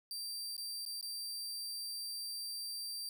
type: tone with dropouts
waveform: sawtooth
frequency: 4695 Hz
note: D8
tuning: 1 cent flat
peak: -37 dBFS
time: 0.11-3.09 s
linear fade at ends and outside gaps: 1 ms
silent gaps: 0.566-0.579 / 0.852-0.862 / 1.011-1.027 s
effects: 13-bit